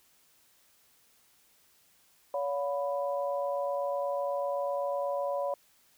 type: tone cluster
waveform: sine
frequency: 566 / 714 / 991 Hz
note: C#5 / F5 / B5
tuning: +36 / +38 / +6 cents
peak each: -30 / -37 / -37 dBFS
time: 2.34-5.54 s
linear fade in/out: 2 ms
effects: white hiss -65 dBFS RMS until 5.97 s